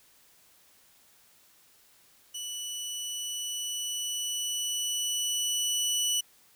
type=tone with level ramp; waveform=20% pulse; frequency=2960 Hz; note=F#7; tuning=in tune; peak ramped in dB=-30 to -20 dBFS; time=2.34-6.21 s; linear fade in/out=10 ms; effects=white hiss -61 dBFS RMS until 6.55 s